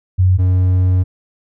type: tone pair in turn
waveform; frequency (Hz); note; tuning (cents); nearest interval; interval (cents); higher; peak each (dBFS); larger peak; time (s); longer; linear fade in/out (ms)
sine / triangle; 92.5 / 91.91; F#2 / F#2; 0 / -11; unison; 11; first; -8; neither; 0.18-0.38 / 0.38-1.04; second; 20
effects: none